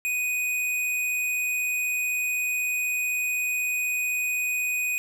square tone, 2489 Hz, D#7, in tune, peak -25 dBFS, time 0.05-4.98 s, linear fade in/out 0 ms, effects none

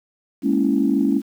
sine chord, A# half-diminished seventh, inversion third, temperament equal, 207.7 / 233.1 / 277.2 / 329.6 Hz, G#3 / A#3 / C#4 / E4, 0 / 0 / 0 / 0 cents, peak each -21 / -23 / -18 / -23 dBFS, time 0.42-1.22 s, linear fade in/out 50 ms, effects tanh soft clip ceiling -5 dBFS + 8-bit

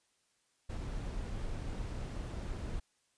brown noise, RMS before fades -39 dBFS, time 0.69-2.8 s, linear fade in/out 10 ms, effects white hiss -75 dBFS RMS until 3.17 s + resampled to 22050 Hz

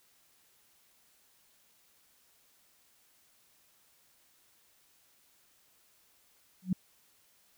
sine tone with exponential growth, 185 Hz, F#3, in tune, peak -22 dBFS, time 6.62-6.73 s, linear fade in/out 5 ms, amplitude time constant 23 ms, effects white hiss -67 dBFS RMS until 7.57 s

